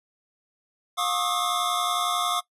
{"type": "tone cluster", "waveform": "square", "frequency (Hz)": [710, 1089, 1211, 1282, 3533], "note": ["F5", "C#6", "D#6", "E6", "A7"], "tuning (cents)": [28, -31, -47, -49, 6], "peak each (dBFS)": -31, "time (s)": [0.97, 2.41], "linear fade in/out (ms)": 20, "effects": ["noise-tail reverb RT60 0.1 s tail -19 dB re dry", "resampled to 32000 Hz"]}